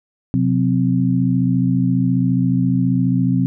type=tone cluster; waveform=sine; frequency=126.9 / 181.5 / 260.3 Hz; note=B2 / F#3 / C4; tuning=+47 / -33 / -9 cents; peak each=-18 dBFS; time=0.34-3.46 s; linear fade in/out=0 ms; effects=none